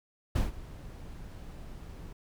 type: noise with ADSR envelope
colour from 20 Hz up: brown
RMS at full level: -25 dBFS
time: 0.35-2.13 s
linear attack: 10 ms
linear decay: 150 ms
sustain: -19 dB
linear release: 6 ms
effects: none